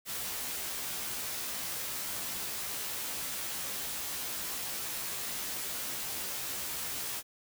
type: noise with comb filter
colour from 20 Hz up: white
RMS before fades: -37 dBFS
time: 0.05-7.23 s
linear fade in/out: 50 ms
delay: 15 ms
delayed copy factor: +0.8
effects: none